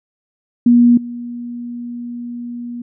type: tone with level steps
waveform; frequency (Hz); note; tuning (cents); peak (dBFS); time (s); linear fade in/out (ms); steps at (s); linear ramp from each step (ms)
sine; 240; B3; -49; -6 / -24; 0.66-2.82; 5; 0.97; 5
effects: none